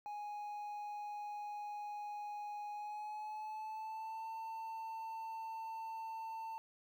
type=tone with pitch glide; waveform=triangle; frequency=830.6 to 895.4 Hz; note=G#5 to A5; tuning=0 to +30 cents; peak=-40 dBFS; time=0.06-6.58 s; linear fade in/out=0 ms; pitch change=+130 cents; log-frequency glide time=2.72-4.29 s; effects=12-bit